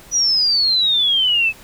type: exponential sweep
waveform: sine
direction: down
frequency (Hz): 5920 to 2571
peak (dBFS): -13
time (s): 0.11-1.53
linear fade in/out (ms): 50
effects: pink hiss -43 dBFS RMS until 1.63 s